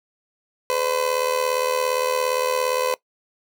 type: tone with amplitude modulation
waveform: 30% pulse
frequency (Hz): 507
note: B4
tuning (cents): +45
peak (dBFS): -14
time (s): 0.7-2.94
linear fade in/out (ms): 0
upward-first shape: sine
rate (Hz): 77.4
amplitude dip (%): 75
effects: noise-tail reverb RT60 0.1 s tail -20 dB re dry